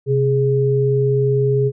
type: tone pair together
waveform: sine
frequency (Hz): 130.81 / 415.3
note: C3 / G#4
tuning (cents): 0 / 0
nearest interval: octave + minor sixth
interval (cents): 2000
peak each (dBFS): -16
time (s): 0.06-1.72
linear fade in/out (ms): 50
effects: none